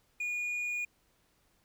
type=tone with hard clipping; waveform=sine; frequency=2443 Hz; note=D#7; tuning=32 cents flat; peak=-33 dBFS; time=0.2-0.85 s; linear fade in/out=5 ms; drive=3 dB; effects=pink hiss -71 dBFS RMS until 1.64 s